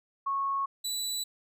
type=tone pair in turn; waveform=sine / 25% pulse; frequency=1100 / 3957 Hz; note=C#6 / B7; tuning=-14 / +3 cents; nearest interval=octave + minor seventh; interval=2217 cents; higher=second; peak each=-27 dBFS; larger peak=neither; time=0.26-0.66 / 0.84-1.24 s; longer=neither; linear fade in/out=10 ms; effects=none